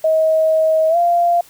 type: tone with pitch glide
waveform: sine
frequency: 635 to 692.5 Hz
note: D#5 to F5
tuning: +35 to -15 cents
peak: -11 dBFS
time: 0.04-1.41 s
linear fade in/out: 5 ms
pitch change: +150 cents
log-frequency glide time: 0.89-0.97 s
effects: white hiss -46 dBFS RMS until 1.49 s